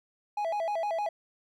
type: tone with vibrato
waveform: triangle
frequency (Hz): 740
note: F#5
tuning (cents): 0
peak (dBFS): -26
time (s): 0.37-1.09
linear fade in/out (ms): 5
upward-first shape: square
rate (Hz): 6.5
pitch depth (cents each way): 200
effects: none